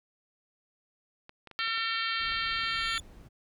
clicks, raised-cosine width 0.3 ms, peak -31 dBFS, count 6, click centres 1.294 / 1.473 / 1.513 / 1.676 / 1.778 / 2.321 s
harmonic tone, 452.9 Hz, A#4, 50 cents flat, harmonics 3 / 4 / 5 / 6 / 7 / 8 / 9 / 10, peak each -34 / -35 / -37 / -39 / -36 / -42 / -39 / -41 dBFS, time 1.59-2.98 s, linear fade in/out 0 ms
brown noise, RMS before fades -49 dBFS, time 2.19-3.29 s, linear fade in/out 20 ms
25% pulse tone with exponential growth, 3479 Hz, A7, 20 cents flat, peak -33 dBFS, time 2.35-3 s, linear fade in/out 2 ms, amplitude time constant 140 ms
effects none

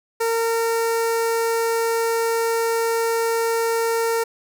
sawtooth tone with notch filter, 458 Hz, A#4, 31 cents flat, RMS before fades -21 dBFS, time 0.2-4.24 s, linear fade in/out 10 ms, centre 3300 Hz, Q 1.4, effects none

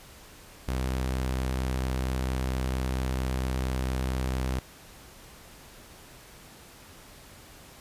sawtooth tone, 64.4 Hz, C2, 27 cents flat, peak -23 dBFS, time 0.68-4.59 s, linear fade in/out 0 ms, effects pink hiss -50 dBFS RMS until 7.8 s + resampled to 32000 Hz

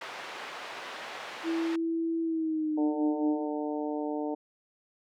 pink band-pass noise, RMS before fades -41 dBFS, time 0.01-1.76 s, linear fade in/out 5 ms, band 620 to 3100 Hz, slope 12 dB/octave
sine tone with pitch glide, 329.6 to 304 Hz, E4 to D#4, 0 to -40 cents, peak -27 dBFS, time 1.43-3.46 s, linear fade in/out 50 ms, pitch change -140 cents, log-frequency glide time 2.22-2.78 s
harmonic tone, 149.7 Hz, D3, 33 cents sharp, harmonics 2 / 3 / 4 / 5 / 6, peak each -32 / -36 / -38 / -40 / -42 dBFS, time 2.77-4.35 s, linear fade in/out 10 ms
effects none

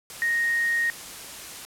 sine tone in noise, 1864.7 Hz, A#6, in tune, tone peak -21 dBFS, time 0.22-0.9 s, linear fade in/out 0 ms, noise white, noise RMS -39 dBFS, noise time 0.1-1.65 s, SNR +15 dB, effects low-pass 12000 Hz 12 dB/octave

